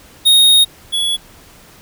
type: tone pair in turn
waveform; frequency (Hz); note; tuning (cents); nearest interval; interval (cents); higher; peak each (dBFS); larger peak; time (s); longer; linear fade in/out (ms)
square; 3729 / 3381; A#7 / G#7; 0 / +30; major second; 170; first; -7 / -15; first; 0.25-0.65 / 0.92-1.17; first; 20
effects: pink hiss -43 dBFS RMS until 1.81 s